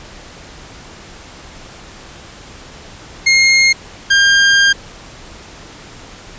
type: tone pair in turn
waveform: sawtooth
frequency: 2139 / 1602.4 Hz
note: C7 / G6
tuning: +38 / +38 cents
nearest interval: perfect fourth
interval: 500 cents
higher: first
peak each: -4 dBFS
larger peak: neither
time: 3.26-3.73 / 4.1-4.73 s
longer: second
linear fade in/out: 10 ms
effects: pink hiss -36 dBFS RMS until 6.38 s + resampled to 16000 Hz